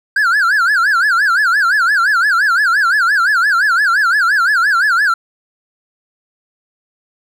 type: tone with vibrato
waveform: triangle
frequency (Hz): 1526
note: G6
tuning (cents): -47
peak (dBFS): -8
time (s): 0.16-5.14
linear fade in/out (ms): 5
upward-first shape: sine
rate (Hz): 5.8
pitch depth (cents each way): 220
effects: none